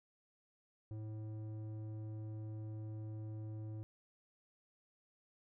square tone with low-pass filter, 108.4 Hz, A2, 25 cents flat, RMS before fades -45 dBFS, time 0.91-3.83 s, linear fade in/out 0 ms, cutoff 410 Hz, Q 0.77, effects none

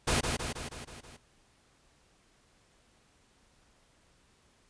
pink noise with echo, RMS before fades -27 dBFS, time 0.07-0.21 s, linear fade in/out 10 ms, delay 160 ms, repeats 6, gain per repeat -4 dB, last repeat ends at 1.17 s, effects pink hiss -66 dBFS RMS until 4.69 s + resampled to 22050 Hz

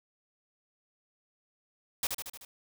white noise with echo, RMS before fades -30 dBFS, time 2.03-2.07 s, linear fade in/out 2 ms, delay 76 ms, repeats 5, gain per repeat -4 dB, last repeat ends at 2.45 s, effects none

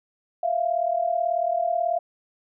sine tone pair together, 659.3 / 697.6 Hz, E5 / F5, 0 / -2 cents, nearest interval minor second, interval 98 cents, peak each -25 / -23 dBFS, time 0.43-1.99 s, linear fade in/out 5 ms, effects none

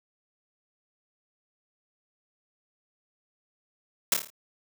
white noise with echo, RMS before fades -21 dBFS, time 4.12-4.14 s, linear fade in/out 2 ms, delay 27 ms, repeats 6, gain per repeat -5 dB, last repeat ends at 4.302 s, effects none

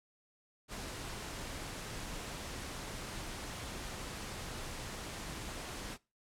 pink noise, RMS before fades -43 dBFS, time 0.68-5.98 s, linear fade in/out 50 ms, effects noise-tail reverb RT60 0.3 s tail -23 dB re dry + low-pass 10000 Hz 12 dB/octave

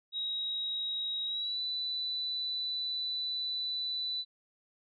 sine tone with pitch glide, 3812 to 3981 Hz, A#7 to B7, +38 to +13 cents, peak -32 dBFS, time 0.12-4.25 s, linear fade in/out 50 ms, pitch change +75 cents, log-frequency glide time 1.26-1.6 s, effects none

